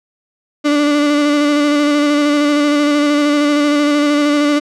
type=tone with vibrato; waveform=35% pulse; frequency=292.8 Hz; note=D4; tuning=5 cents flat; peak=-9 dBFS; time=0.64-4.6 s; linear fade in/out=20 ms; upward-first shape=square; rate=13 Hz; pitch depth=20 cents each way; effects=low-pass 6000 Hz 12 dB/octave